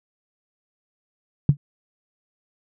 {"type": "tone with exponential decay", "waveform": "sine", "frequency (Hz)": 143.1, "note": "D3", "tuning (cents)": -45, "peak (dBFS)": -6, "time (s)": [1.49, 1.57], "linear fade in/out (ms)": 2, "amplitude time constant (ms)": 16, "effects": []}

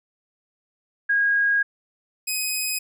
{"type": "tone pair in turn", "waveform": ["sine", "10% pulse"], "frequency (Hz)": [1637, 2517], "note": ["G#6", "D#7"], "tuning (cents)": [-25, 19], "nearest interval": "perfect fifth", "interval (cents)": 744, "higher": "second", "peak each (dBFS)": [-17, -15], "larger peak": "second", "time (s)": [[1.09, 1.63], [2.27, 2.79]], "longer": "first", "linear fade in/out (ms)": 10, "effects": []}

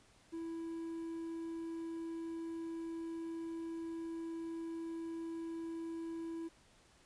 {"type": "tone with quantisation", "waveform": "triangle", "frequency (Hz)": 330, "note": "E4", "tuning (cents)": 2, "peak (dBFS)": -38, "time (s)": [0.32, 6.49], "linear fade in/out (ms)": 20, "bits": 11, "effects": ["pink hiss -66 dBFS RMS until 7.05 s", "resampled to 22050 Hz"]}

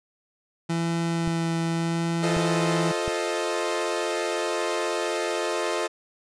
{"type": "tone with vibrato", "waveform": "30% pulse", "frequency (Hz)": 166.7, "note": "E3", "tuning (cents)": 20, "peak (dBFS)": -21, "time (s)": [0.69, 2.92], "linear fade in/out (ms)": 10, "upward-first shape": "sine", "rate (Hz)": 0.86, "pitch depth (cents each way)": 10}
{"type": "clicks", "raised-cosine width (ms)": 5, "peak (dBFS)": -20, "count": 3, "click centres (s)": [1.276, 2.367, 3.079]}
{"type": "chord", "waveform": "sawtooth", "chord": "F dominant seventh", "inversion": "none", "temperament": "equal with one note detuned", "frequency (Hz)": [349.2, 437.7, 523.3, 622.3], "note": ["F4", "A4", "C5", "Eb5"], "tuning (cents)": [0, -9, 0, 0], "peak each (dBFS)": [-26, -26, -29, -26], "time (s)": [2.22, 5.88], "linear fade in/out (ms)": 20}
{"effects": ["resampled to 22050 Hz"]}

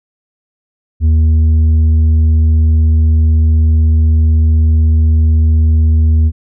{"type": "tone with tanh clipping", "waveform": "triangle", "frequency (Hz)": 79, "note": "D#2", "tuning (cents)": 27, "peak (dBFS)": -7, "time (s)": [1, 6.32], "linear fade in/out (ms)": 50, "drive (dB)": 9, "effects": []}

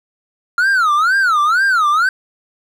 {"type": "tone with vibrato", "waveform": "triangle", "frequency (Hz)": 1371, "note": "F6", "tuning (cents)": -32, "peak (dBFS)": -9, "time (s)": [0.58, 2.09], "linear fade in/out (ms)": 2, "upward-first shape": "sine", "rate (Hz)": 2.1, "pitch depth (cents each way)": 270, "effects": []}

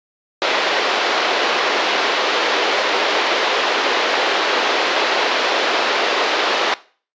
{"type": "band-pass noise", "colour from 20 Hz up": "pink", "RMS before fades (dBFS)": -18, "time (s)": [0.42, 6.74], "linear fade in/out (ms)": 0, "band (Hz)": [390, 4400], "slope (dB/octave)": 24, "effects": ["noise-tail reverb RT60 0.4 s tail -19 dB re dry", "resampled to 16000 Hz"]}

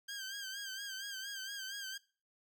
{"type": "tone with vibrato", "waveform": "15% pulse", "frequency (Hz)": 1586, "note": "G6", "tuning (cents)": 20, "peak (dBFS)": -35, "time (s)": [0.08, 1.98], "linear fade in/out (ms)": 10, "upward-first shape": "sine", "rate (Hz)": 4.3, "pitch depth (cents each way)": 63, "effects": ["noise-tail reverb RT60 0.4 s tail -22 dB re dry"]}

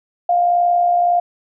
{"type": "tone with amplitude modulation", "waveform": "sine", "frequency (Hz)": 702, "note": "F5", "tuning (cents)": 9, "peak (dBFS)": -10, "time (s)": [0.29, 1.2], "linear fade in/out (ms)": 5, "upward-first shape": "sine", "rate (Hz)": 61.7, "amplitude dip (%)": 40, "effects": []}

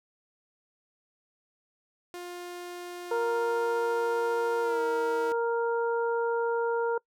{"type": "tone with pitch glide", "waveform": "sawtooth", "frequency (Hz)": [353.3, 324], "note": ["F4", "E4"], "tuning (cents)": [20, -30], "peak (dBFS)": -34, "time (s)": [2.14, 5.32], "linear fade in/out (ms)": 0, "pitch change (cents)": -150, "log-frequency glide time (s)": [4.61, 4.81]}
{"type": "harmonic tone", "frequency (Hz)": 466.2, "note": "A#4", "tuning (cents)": 0, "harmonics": [1, 2, 3], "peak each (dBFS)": [-26, -32, -36], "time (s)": [3.11, 6.98], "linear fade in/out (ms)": 5}
{"effects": ["noise-tail reverb RT60 0.1 s tail -25 dB re dry"]}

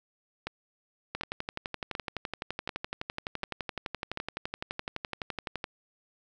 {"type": "two click trains", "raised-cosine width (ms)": 0.3, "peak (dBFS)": [-17, -17], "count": [6, 54], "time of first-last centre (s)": [[0.47, 4.174], [1.15, 5.642]], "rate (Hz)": [1.35, 11.8], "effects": []}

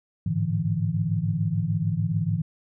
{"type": "tone cluster", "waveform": "sine", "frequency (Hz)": [102.1, 108.9, 149.8, 167.1], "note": ["G#2", "A2", "D3", "E3"], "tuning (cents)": [-29, -17, 35, 24], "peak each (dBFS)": [-30, -28, -28, -26], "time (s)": [0.26, 2.42], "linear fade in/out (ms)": 5, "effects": []}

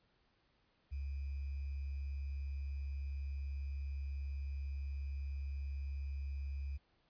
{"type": "tone with sample-and-hold", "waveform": "sine", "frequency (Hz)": 69.3, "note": "C#2", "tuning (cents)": 0, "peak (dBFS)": -38, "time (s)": [0.91, 6.78], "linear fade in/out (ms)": 20, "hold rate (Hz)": 2450, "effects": ["pink hiss -75 dBFS RMS until 7.09 s", "resampled to 11025 Hz"]}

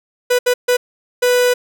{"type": "tone bursts at uneven times", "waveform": "45% pulse", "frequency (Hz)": 493.9, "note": "B4", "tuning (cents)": 0, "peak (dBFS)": -11, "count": 4, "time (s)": [[0.3, 0.39], [0.46, 0.54], [0.68, 0.77], [1.22, 1.54]], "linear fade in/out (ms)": 10, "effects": []}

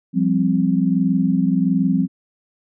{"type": "chord", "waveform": "sine", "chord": "F suspended second", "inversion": "none", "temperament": "equal", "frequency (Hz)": [174.61, 196, 261.6], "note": ["F3", "G3", "C4"], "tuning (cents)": [0, 0, 0], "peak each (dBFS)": -19, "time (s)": [0.13, 2.08], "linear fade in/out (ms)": 50, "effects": []}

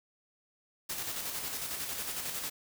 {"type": "noise with tremolo", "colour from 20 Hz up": "white", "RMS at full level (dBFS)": -36, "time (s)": [0.89, 2.5], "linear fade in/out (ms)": 10, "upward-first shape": "square", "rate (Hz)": 11, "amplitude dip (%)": 35, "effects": []}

